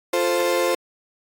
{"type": "chord", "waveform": "35% pulse", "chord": "F major", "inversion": "none", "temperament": "equal", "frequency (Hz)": [349.2, 440, 523.3], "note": ["F4", "A4", "C5"], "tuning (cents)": [0, 0, 0], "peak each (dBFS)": [-22, -25, -19], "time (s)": [0.13, 0.75], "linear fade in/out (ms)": 5, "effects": ["AAC 64 kbps"]}